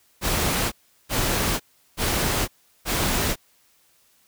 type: noise bursts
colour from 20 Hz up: pink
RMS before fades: -23 dBFS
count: 4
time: 0.21-3.36 s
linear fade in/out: 50 ms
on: 510 ms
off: 370 ms
effects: white hiss -61 dBFS RMS until 4.27 s